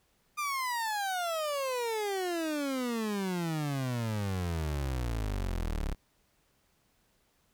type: exponential sweep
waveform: 30% pulse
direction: down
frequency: 1217 to 33.42 Hz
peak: -28 dBFS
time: 0.37-5.95 s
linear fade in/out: 20 ms
effects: pink hiss -71 dBFS RMS until 7.53 s